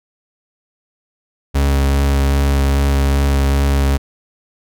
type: tone with vibrato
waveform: 40% pulse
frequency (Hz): 69.3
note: C#2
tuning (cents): 0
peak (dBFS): -11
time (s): 1.54-3.98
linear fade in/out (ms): 20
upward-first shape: sine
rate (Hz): 2.5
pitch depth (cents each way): 12
effects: none